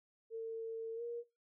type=tone with pitch glide; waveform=sine; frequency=451.5 to 472 Hz; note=A4 to A#4; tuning=+45 to +22 cents; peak=-39 dBFS; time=0.3-1.24 s; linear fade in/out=50 ms; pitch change=+77 cents; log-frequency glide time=0.95-1.02 s; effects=noise-tail reverb RT60 0.3 s tail -22 dB re dry